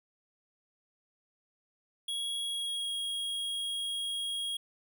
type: tone with pitch glide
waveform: square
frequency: 3322 to 3284 Hz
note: G#7 to G#7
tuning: 0 to -20 cents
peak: -33 dBFS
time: 2.08-4.57 s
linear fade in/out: 5 ms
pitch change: -20 cents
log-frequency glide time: 2.4-2.94 s
effects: none